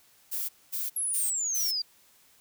violet noise bursts, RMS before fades -32 dBFS, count 4, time 0.31-1.72 s, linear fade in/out 20 ms, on 180 ms, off 230 ms
sine exponential sweep, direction down, 11370 to 4699 Hz, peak -27 dBFS, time 0.96-1.82 s, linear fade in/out 5 ms
effects white hiss -61 dBFS RMS until 2.4 s

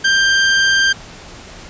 sawtooth tone, 1581 Hz, G6, 14 cents sharp, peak -7 dBFS, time 0.04-0.93 s, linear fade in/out 10 ms, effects pink hiss -36 dBFS RMS until 1.69 s + resampled to 16000 Hz

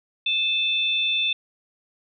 sine tone pair together, 2620 / 3550 Hz, E7 / A7, -11 / +15 cents, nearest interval perfect fourth, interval 526 cents, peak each -24 / -22 dBFS, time 0.26-1.33 s, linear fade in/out 5 ms, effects none

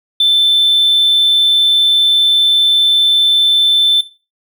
triangle tone, 3535 Hz, A7, 7 cents sharp, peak -4 dBFS, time 0.2-4.01 s, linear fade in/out 5 ms, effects noise-tail reverb RT60 0.3 s tail -17 dB re dry + tanh soft clip ceiling -5 dBFS

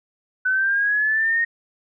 sine linear sweep, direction up, 1500 to 1864.7 Hz, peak -17 dBFS, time 0.45-1.45 s, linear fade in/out 10 ms, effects none

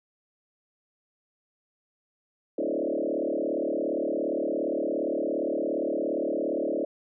sine tone with frequency modulation, 439.6 Hz, A4, 2 cents flat, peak -25 dBFS, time 2.58-6.85 s, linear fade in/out 5 ms, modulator 37.3 Hz, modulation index 4.5, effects none

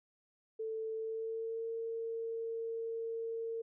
sine tone with pitch glide, 442.8 to 455.5 Hz, A4 to A#4, +11 to -40 cents, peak -36 dBFS, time 0.59-3.62 s, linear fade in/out 10 ms, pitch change +49 cents, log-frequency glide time 0.95-1.68 s, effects none

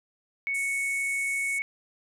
sine tone, 2217 Hz, C#7, in tune, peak -26 dBFS, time 0.47-1.62 s, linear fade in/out 0 ms
white band-pass noise, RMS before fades -40 dBFS, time 0.54-1.59 s, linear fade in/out 10 ms, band 7000 to 10000 Hz, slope 48 dB/octave
effects none

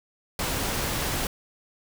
pink noise, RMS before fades -28 dBFS, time 0.39-1.27 s, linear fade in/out 2 ms, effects none

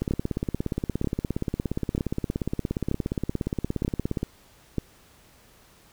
two click trains, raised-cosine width 3 ms, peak -13 / -12 dBFS, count 73 / 6, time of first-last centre 0.02-4.231 / 0.11-4.783 s, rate 17.1 / 1.07 Hz, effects pink hiss -56 dBFS RMS until 5.92 s

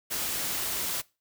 white noise, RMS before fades -31 dBFS, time 0.1-1.02 s, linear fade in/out 20 ms, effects noise-tail reverb RT60 0.3 s tail -23 dB re dry

